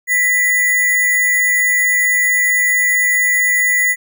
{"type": "tone with sample-and-hold", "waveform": "sine", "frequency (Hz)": 1975.5, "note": "B6", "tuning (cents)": 0, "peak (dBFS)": -11, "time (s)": [0.07, 3.96], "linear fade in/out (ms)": 50, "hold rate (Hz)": 8820, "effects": []}